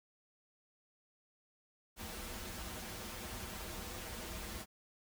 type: noise with comb filter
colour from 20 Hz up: pink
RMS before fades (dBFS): -45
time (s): 1.96-4.66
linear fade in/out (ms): 50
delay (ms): 7.1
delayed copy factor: -0.8
effects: none